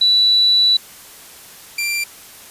sine / sawtooth tone pair in turn, 3951 / 2364 Hz, B7 / D7, 0 / +11 cents, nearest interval major sixth, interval 889 cents, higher first, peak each -10 / -15 dBFS, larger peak first, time 0.01-0.77 / 1.78-2.04 s, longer first, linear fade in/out 5 ms, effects white hiss -40 dBFS RMS until 2.5 s + resampled to 32000 Hz

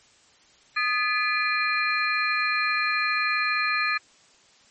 sine tone cluster, 1238 / 1719 / 2006 / 2403 / 4163 Hz, D#6 / A6 / B6 / D7 / C8, -9 / -41 / +26 / +39 / -10 cents, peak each -27 / -27 / -33 / -26 / -32 dBFS, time 0.76-3.98 s, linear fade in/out 10 ms, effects white hiss -57 dBFS RMS until 4.7 s + MP3 32 kbps

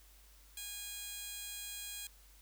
15% pulse tone with high-pass filter, 820 Hz, G#5, 22 cents flat, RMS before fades -45 dBFS, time 0.57-2.07 s, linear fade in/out 2 ms, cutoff 4800 Hz, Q 0.77, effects added 50 Hz sine -60 dBFS peak until 2.41 s + white hiss -64 dBFS RMS until 2.41 s

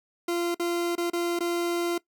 40% pulse tone with dropouts, 345 Hz, F4, 21 cents flat, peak -24 dBFS, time 0.28-1.98 s, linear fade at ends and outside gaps 5 ms, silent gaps 0.546-0.596 / 0.954-0.979 / 1.101-1.132 / 1.391-1.405 s, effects noise-tail reverb RT60 0.1 s tail -20 dB re dry

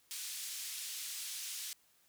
white band-pass noise, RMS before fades -43 dBFS, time 0.11-1.73 s, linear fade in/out 0 ms, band 2900 to 10000 Hz, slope 12 dB/octave, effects white hiss -70 dBFS RMS until 2.08 s

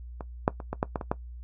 clicks, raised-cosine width 1 ms, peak -22 / -6 / -24 / -16 / -10 / -14 / -20 / -11 dBFS, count 8, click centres 0.208 / 0.479 / 0.602 / 0.73 / 0.829 / 0.958 / 1.012 / 1.115 s, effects noise-tail reverb RT60 0.1 s tail -17 dB re dry + added 60 Hz sine -39 dBFS peak until 1.43 s

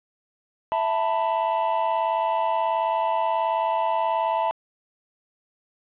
triangle chord, E suspended fourth, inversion none, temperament equal with one note detuned, 659.3 / 889.2 / 987.8 Hz, E5 / A5 / B5, 0 / +18 / 0 cents, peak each -24 / -22 / -25 dBFS, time 0.72-4.51 s, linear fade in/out 0 ms, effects resampled to 8000 Hz + 8-bit

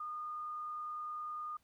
sine tone with frequency modulation, 1222 Hz, D#6, 32 cents flat, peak -39 dBFS, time 0-1.57 s, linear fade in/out 5 ms, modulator 29.8 Hz, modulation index 0.23, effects pink hiss -75 dBFS RMS until 1.63 s

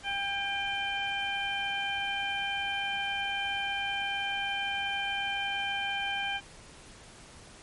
harmonic tone with a mistuned harmonic, 797 Hz, G5, 28 cents sharp, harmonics 1 / 2 / 3 / 4, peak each -35 / -35 / -35 / -35 dBFS, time 0.03-6.41 s, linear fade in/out 50 ms, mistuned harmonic 4, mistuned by -51 cents, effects pink hiss -51 dBFS RMS until 7.62 s + MP3 48 kbps

